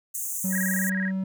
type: high-pass noise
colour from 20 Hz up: pink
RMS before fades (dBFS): -31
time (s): 0.14-0.9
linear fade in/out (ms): 10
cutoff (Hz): 6300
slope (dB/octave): 96
type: tone with pitch glide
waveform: triangle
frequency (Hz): 188.1 to 190.18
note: F#3 to F#3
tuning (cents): +29 to +48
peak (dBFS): -23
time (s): 0.44-1.24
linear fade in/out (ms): 5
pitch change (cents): +19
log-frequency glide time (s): 0.74-0.9
type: tone with vibrato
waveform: sine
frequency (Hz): 1760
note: A6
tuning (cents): 0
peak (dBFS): -28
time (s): 0.5-1.12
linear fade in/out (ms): 50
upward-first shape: square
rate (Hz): 19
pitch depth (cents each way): 120
effects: none